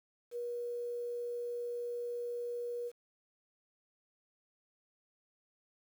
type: tone with quantisation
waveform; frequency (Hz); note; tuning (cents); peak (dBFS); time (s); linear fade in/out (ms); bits
sine; 480.3; B4; -48; -36; 0.31-2.92; 50; 10
effects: none